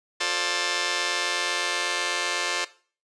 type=chord; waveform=5% pulse; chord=D minor seventh; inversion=first; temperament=just; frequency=352.4 / 440.5 / 528.6 / 587.3 Hz; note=F4 / A4 / C5 / D5; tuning=+16 / +2 / +18 / 0 cents; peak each=-20 dBFS; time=0.2-2.65 s; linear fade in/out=10 ms; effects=noise-tail reverb RT60 0.4 s tail -17 dB re dry + resampled to 22050 Hz